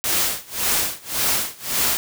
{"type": "noise with tremolo", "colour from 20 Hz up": "white", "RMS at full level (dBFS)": -19, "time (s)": [0.04, 1.97], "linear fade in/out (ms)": 0, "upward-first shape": "sine", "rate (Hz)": 1.8, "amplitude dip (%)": 95, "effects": []}